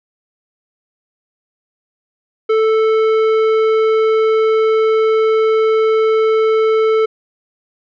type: tone with tanh clipping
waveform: sine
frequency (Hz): 440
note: A4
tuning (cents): 0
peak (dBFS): -12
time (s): 2.49-7.06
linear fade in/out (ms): 10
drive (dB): 12
effects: none